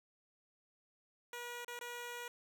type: tone with dropouts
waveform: 10% pulse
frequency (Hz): 481.5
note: B4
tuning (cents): -44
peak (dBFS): -35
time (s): 1.33-2.28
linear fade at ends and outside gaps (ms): 2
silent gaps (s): 1.647-1.68 / 1.791-1.811
effects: none